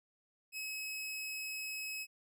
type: tone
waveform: sawtooth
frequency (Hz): 2563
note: E7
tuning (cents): -49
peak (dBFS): -36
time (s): 0.52-2.07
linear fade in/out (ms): 50
effects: none